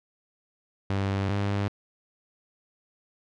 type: tone pair in turn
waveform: sawtooth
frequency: 98 / 100.76 Hz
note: G2 / G2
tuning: 0 / +48 cents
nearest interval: unison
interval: 48 cents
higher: second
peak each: -21 dBFS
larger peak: neither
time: 0.9-1.29 / 1.29-1.68 s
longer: neither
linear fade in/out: 0 ms
effects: low-pass 4000 Hz 12 dB/octave